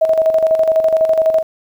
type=tone with tremolo; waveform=sine; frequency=641 Hz; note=E5; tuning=49 cents flat; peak=-8 dBFS; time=0.01-1.43 s; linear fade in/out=10 ms; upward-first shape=square; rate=12 Hz; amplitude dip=55%; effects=8-bit